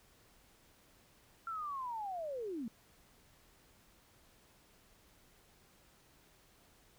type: linear sweep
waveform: sine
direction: down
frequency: 1371 to 210 Hz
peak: -38 dBFS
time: 1.47-2.68 s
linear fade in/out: 2 ms
effects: pink hiss -66 dBFS RMS until 6.98 s